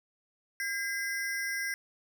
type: ring-modulated tone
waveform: square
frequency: 1825 Hz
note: A#6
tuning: 37 cents flat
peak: -29 dBFS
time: 0.6-1.74 s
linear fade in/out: 0 ms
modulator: 211 Hz
effects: none